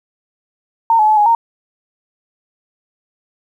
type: tone with pitch steps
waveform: sine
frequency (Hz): 913 / 855 / 861 / 833 / 923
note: A#5 / A5 / A5 / G#5 / A#5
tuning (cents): -36 / -50 / -38 / +5 / -17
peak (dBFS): -8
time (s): 0.9-1.35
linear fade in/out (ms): 2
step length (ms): 90
effects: 8-bit